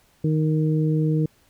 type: harmonic tone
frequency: 155.56 Hz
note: D#3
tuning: in tune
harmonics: 1 / 2 / 3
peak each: -19 / -25 / -29 dBFS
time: 0.24-1.26 s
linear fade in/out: 5 ms
effects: pink hiss -60 dBFS RMS until 1.49 s